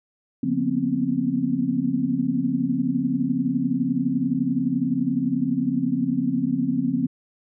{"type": "tone cluster", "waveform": "sine", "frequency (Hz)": [144, 178.4, 234.5, 246.3, 266.1], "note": ["D3", "F3", "A#3", "B3", "C4"], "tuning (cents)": [-34, 37, 11, -5, 29], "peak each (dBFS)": [-31, -29, -28, -25, -24], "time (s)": [0.43, 7.07], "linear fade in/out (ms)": 5, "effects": []}